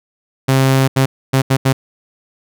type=tone bursts at uneven times; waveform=sawtooth; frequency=133.4 Hz; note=C3; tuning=34 cents sharp; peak=-6 dBFS; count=5; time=0.48-0.88 / 0.96-1.06 / 1.33-1.42 / 1.5-1.57 / 1.65-1.73 s; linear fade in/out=10 ms; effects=none

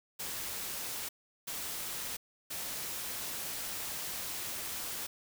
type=noise bursts at uneven times; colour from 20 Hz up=white; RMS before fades=-39 dBFS; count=3; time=0.19-1.09 / 1.47-2.17 / 2.5-5.07 s; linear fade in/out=10 ms; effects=none

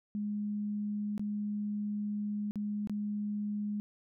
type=tone with dropouts; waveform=sine; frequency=207.7 Hz; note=G#3; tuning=in tune; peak=-32 dBFS; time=0.15-3.8 s; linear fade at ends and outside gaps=0 ms; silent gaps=1.179-1.195 / 2.51-2.557 / 2.873-2.896 s; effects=none

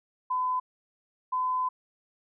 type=tone pair in turn; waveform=sine; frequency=1011 / 1014.9 Hz; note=B5 / B5; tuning=+40 / +47 cents; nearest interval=unison; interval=7 cents; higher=second; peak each=-25 dBFS; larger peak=neither; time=0.3-0.6 / 1.32-1.69 s; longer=second; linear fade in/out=10 ms; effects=none

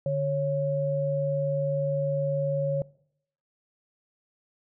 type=tone pair together; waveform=sine; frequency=146.83 / 551.5 Hz; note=D3 / C#5; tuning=0 / -9 cents; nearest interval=octave + major seventh; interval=2291 cents; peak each=-28 / -26 dBFS; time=0.06-2.82 s; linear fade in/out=2 ms; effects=noise-tail reverb RT60 0.7 s tail -22 dB re dry

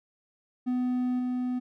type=tone with level steps; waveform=triangle; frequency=250 Hz; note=B3; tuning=21 cents sharp; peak=-23 / -25 dBFS; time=0.66-1.6 s; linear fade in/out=20 ms; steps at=1.19 s; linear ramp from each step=5 ms; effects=none

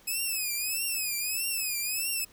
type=tone with vibrato; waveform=5% pulse; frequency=2553 Hz; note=D#7; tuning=44 cents sharp; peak=-20 dBFS; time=0.07-2.25 s; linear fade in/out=10 ms; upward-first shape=triangle; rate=1.6 Hz; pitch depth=150 cents each way; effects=pink hiss -58 dBFS RMS until 2.32 s

